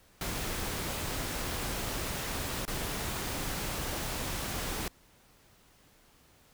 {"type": "noise with dropouts", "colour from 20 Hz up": "pink", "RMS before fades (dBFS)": -35, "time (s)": [0.21, 4.88], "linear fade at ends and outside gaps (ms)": 2, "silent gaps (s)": [2.653, 2.678], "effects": ["pink hiss -62 dBFS RMS until 6.53 s"]}